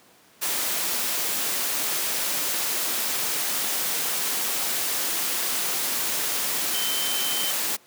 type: tone in noise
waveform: sine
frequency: 3088 Hz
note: G7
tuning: 27 cents flat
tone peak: -29 dBFS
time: 6.73-7.52 s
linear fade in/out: 20 ms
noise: white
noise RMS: -26 dBFS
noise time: 0.41-7.77 s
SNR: -6 dB
effects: pink hiss -55 dBFS RMS until 7.86 s + high-pass 200 Hz 12 dB/octave